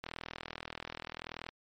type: click train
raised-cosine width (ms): 0.3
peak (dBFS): -23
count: 60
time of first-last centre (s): 0.04-1.49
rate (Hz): 40.7
effects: MP3 48 kbps